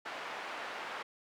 pink band-pass noise, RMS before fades -42 dBFS, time 0.05-1.03 s, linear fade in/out 10 ms, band 680 to 2400 Hz, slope 12 dB/octave, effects none

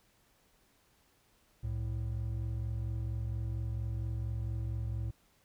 triangle tone pair together, 65.57 / 109.9 Hz, C2 / A2, +4 / -2 cents, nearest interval major sixth, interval 894 cents, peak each -35 / -33 dBFS, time 1.63-5.11 s, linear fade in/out 10 ms, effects pink hiss -69 dBFS RMS until 5.44 s

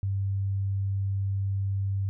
sine tone, 98 Hz, G2, in tune, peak -25 dBFS, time 0.03-2.09 s, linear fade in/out 0 ms, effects none

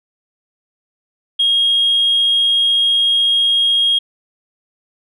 sine tone, 3262 Hz, G#7, 32 cents flat, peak -10 dBFS, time 1.39-3.99 s, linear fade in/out 10 ms, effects tanh soft clip ceiling -7 dBFS

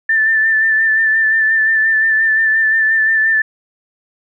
sine tone with vibrato, 1771 Hz, A6, 11 cents sharp, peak -10 dBFS, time 0.09-3.42 s, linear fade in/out 5 ms, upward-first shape sine, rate 5.7 Hz, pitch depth 27 cents each way, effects none

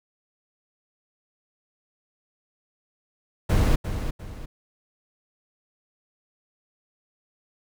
brown noise with echo, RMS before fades -19 dBFS, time 3.49-3.76 s, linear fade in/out 10 ms, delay 350 ms, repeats 2, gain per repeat -9 dB, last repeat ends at 4.46 s, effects none

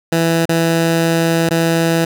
15% pulse tone with dropouts, 165.5 Hz, E3, 7 cents sharp, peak -6 dBFS, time 0.12-2.05 s, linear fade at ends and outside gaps 5 ms, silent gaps 0.455-0.491 / 1.492-1.508 s, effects none

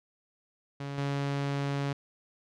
sawtooth tone with level steps, 140.6 Hz, C#3, 25 cents sharp, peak -31 / -25 dBFS, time 0.8-1.93 s, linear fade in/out 5 ms, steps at 0.98 s, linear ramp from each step 2 ms, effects low-pass 5000 Hz 12 dB/octave

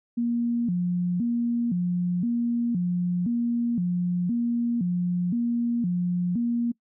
sine tone with vibrato, 204.8 Hz, G#3, 24 cents flat, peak -22 dBFS, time 0.17-6.72 s, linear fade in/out 10 ms, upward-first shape square, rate 0.97 Hz, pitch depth 250 cents each way, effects noise-tail reverb RT60 0.1 s tail -23 dB re dry

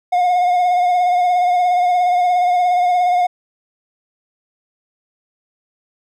triangle tone with vibrato, 717 Hz, F5, 45 cents sharp, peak -10 dBFS, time 0.12-3.27 s, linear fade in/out 10 ms, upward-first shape triangle, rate 17 Hz, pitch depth 39 cents each way, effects none

